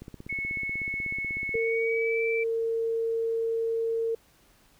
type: click train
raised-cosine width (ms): 3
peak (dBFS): -28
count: 26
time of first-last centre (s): 0.02-1.554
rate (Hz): 16.3
type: tone with pitch glide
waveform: sine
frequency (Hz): 2200 to 2329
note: C#7 to D7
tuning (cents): -14 to -15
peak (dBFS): -29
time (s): 0.29-2.44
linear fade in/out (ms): 10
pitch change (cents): +99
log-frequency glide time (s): 1.56-2.23
type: tone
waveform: sine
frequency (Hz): 455.2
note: A#4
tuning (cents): -41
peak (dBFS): -25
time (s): 1.54-4.15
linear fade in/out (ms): 5
effects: pink hiss -61 dBFS RMS until 4.79 s